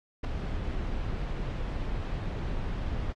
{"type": "noise with ADSR envelope", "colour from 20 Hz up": "brown", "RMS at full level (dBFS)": -23, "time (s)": [0.23, 3.13], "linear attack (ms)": 17, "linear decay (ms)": 4, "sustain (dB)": -9, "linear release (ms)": 14, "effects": ["low-pass 4000 Hz 12 dB/octave", "AAC 48 kbps"]}